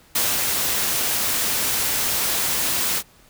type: noise with ADSR envelope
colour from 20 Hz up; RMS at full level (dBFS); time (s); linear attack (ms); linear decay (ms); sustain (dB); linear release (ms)
white; -20; 0.15-3.03; 7; 180; -2; 56
effects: pink hiss -53 dBFS RMS until 3.29 s